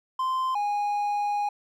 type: tone pair in turn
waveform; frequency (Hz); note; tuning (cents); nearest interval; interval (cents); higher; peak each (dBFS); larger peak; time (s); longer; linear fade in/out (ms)
triangle; 1039 / 823.6; C6 / G#5; -12 / -15; major third; 403; first; -22; neither; 0.19-0.55 / 0.55-1.49; second; 5
effects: none